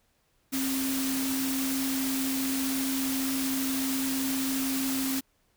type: tone in noise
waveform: sine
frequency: 266.7 Hz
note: C4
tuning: 33 cents sharp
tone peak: -28 dBFS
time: 0.52-5.21 s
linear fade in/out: 20 ms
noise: white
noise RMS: -33 dBFS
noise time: 0.52-5.21 s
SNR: +2 dB
effects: pink hiss -70 dBFS RMS until 5.56 s